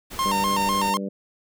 pink noise, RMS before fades -37 dBFS, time 0.1-0.91 s, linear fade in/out 20 ms
45% pulse tone with vibrato, 986 Hz, B5, 3 cents flat, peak -21 dBFS, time 0.19-0.97 s, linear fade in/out 0 ms, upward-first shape square, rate 4 Hz, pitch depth 130 cents each way
harmonic tone, 98.5 Hz, G2, 9 cents sharp, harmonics 2 / 3 / 4 / 5 / 6, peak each -28 / -36 / -37 / -35 / -38 dBFS, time 0.25-1.09 s, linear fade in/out 10 ms
effects none

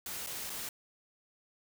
white noise with dropouts, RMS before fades -40 dBFS, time 0.06-0.69 s, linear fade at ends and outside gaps 2 ms, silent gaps 0.264-0.27 / 0.497-0.501 s, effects none

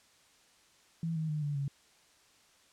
sine tone with pitch steps, 164.81 / 158.19 / 151.83 / 145.73 / 139.87 Hz, E3 / D#3 / D#3 / D3 / C#3, 0 / +29 / -42 / -13 / +16 cents, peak -31 dBFS, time 1.03-1.68 s, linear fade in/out 2 ms, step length 130 ms, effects white hiss -64 dBFS RMS until 2.72 s + low-pass 8000 Hz 12 dB/octave

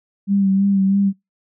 sine tone with vibrato, 196 Hz, G3, in tune, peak -13 dBFS, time 0.27-1.13 s, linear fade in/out 50 ms, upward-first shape sine, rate 3.1 Hz, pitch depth 32 cents each way, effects noise-tail reverb RT60 0.2 s tail -25 dB re dry

